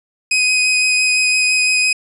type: tone with vibrato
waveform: sawtooth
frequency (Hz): 2508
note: D#7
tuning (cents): +13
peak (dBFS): -9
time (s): 0.31-1.93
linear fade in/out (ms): 5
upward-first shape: sine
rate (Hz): 5.9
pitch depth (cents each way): 10
effects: resampled to 24000 Hz